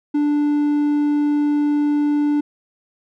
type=tone; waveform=triangle; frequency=293.7 Hz; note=D4; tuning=in tune; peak=-13 dBFS; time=0.14-2.41 s; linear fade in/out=10 ms; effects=none